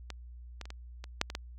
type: clicks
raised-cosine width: 0.2 ms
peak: -23 / -24 / -30 / -26 / -26 / -9 / -22 / -17 dBFS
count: 8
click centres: 0.103 / 0.613 / 0.655 / 0.704 / 1.041 / 1.214 / 1.301 / 1.351 s
effects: added 60 Hz sine -45 dBFS peak until 1.58 s